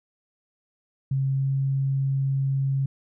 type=tone with pitch glide; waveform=sine; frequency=135.1 to 136.04 Hz; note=C#3 to C#3; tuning=-44 to -32 cents; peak=-21 dBFS; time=1.11-2.86 s; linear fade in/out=5 ms; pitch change=+12 cents; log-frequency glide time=1.3-1.5 s; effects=none